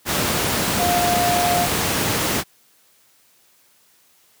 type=tone in noise; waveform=sine; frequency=706 Hz; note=F5; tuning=19 cents sharp; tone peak=-18 dBFS; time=0.77-1.68 s; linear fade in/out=50 ms; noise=pink; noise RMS=-20 dBFS; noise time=0.05-2.44 s; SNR=-1 dB; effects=white hiss -57 dBFS RMS until 4.4 s + high-pass 100 Hz 12 dB/octave